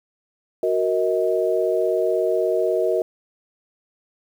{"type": "chord", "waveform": "sine", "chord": "D# minor", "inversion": "first", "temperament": "equal with one note detuned", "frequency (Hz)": [370, 466.2, 634.2], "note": ["F#4", "A#4", "D#5"], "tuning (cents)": [0, 0, 33], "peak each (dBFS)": -22, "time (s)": [0.63, 3.02], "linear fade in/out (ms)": 2, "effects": ["8-bit"]}